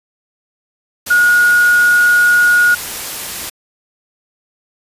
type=tone in noise; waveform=sine; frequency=1443 Hz; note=F#6; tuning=44 cents flat; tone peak=-7 dBFS; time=1.1-2.75 s; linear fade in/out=10 ms; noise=white; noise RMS=-24 dBFS; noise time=1.06-3.5 s; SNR=+14 dB; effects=resampled to 32000 Hz